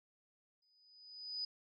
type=tone with exponential growth; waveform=sine; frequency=4978 Hz; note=D#8; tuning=in tune; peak=-36 dBFS; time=0.62-1.45 s; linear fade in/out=5 ms; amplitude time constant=180 ms; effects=none